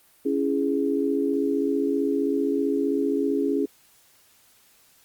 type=chord; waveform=sine; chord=C# minor; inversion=none; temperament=just; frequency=277.2 / 332.6 / 415.8 Hz; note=C#4 / E4 / G#4; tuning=0 / +16 / +2 cents; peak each=-24 / -28 / -25 dBFS; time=0.25-3.66 s; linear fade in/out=10 ms; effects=white hiss -58 dBFS RMS until 5.04 s + Opus 32 kbps